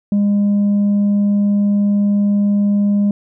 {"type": "tone with tanh clipping", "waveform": "sine", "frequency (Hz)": 203.5, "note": "G#3", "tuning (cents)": -35, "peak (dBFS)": -12, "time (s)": [0.12, 3.11], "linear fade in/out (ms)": 2, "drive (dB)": 2, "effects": []}